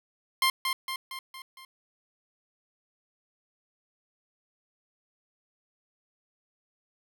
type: tone with echo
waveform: 15% pulse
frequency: 1055 Hz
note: C6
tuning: 14 cents sharp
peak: -15 dBFS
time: 0.42-0.5 s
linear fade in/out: 2 ms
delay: 230 ms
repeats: 5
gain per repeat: -5 dB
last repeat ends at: 1.65 s
effects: none